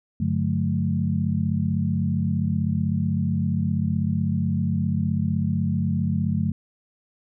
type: tone cluster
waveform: sine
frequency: 96.5 / 144.3 / 180.7 / 216.3 Hz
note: G2 / D3 / F#3 / A3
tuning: -27 / -30 / -41 / -29 cents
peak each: -26 dBFS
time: 0.2-6.52 s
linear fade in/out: 5 ms
effects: none